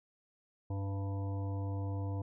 harmonic tone with a mistuned harmonic, 98 Hz, G2, in tune, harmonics 1 / 3 / 5 / 7 / 9 / 10, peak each -34 / -44 / -48 / -51 / -53 / -54 dBFS, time 0.7-2.22 s, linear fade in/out 5 ms, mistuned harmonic 5, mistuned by +23 cents, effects none

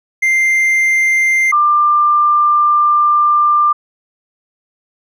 triangle / sine tone pair in turn, 2093 / 1191.1 Hz, C7 / D6, 0 / +24 cents, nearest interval minor seventh, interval 976 cents, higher first, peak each -8 dBFS, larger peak neither, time 0.22-1.52 / 1.52-3.73 s, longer second, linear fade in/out 10 ms, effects none

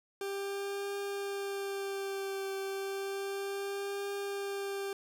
40% pulse tone with vibrato, 394.7 Hz, G4, 12 cents sharp, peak -34 dBFS, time 0.21-4.93 s, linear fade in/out 2 ms, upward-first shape triangle, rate 0.32 Hz, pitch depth 26 cents each way, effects none

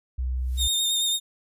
sine tone, 63.3 Hz, B1, 43 cents sharp, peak -24 dBFS, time 0.18-0.68 s, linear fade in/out 10 ms
blue noise with exponential growth, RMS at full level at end -39 dBFS, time 0.35-0.63 s, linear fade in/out 5 ms, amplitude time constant 60 ms
sawtooth tone with vibrato, 3666 Hz, A#7, 30 cents flat, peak -19 dBFS, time 0.57-1.2 s, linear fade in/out 50 ms, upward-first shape sine, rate 9 Hz, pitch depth 26 cents each way
effects resampled to 32000 Hz

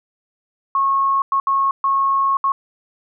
sine tone bursts at uneven times, 1093 Hz, C#6, 25 cents flat, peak -14 dBFS, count 5, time 0.75-1.22 / 1.32-1.4 / 1.47-1.71 / 1.84-2.37 / 2.44-2.52 s, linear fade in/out 2 ms, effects none

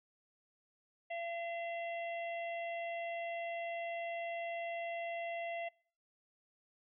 harmonic tone with a mistuned harmonic, 680 Hz, F5, 46 cents flat, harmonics 1 / 3 / 4 / 5, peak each -39 / -45 / -49 / -58 dBFS, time 1.1-5.69 s, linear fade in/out 10 ms, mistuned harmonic 5, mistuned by -56 cents, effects noise-tail reverb RT60 0.5 s tail -25 dB re dry

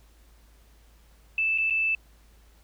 sine tone with dropouts, 2637 Hz, E7, in tune, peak -22 dBFS, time 1.38-1.95 s, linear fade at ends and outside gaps 2 ms, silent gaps 1.578-1.583 / 1.7-1.706 s, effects added 54 Hz sine -54 dBFS peak until 2.63 s + pink hiss -62 dBFS RMS until 2.63 s

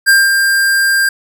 square tone with ADSR envelope, 1594 Hz, G6, 28 cents sharp, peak -5 dBFS, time 0.06-1.09 s, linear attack 29 ms, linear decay 200 ms, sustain -5 dB, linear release 4 ms, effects none

